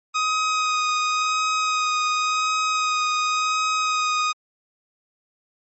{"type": "tone with vibrato", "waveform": "sawtooth", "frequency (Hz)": 1253, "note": "D#6", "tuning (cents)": 12, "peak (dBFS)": -16, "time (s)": [0.14, 4.33], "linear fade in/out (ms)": 20, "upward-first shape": "sine", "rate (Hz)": 0.92, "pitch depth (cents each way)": 15, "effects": ["MP3 32 kbps"]}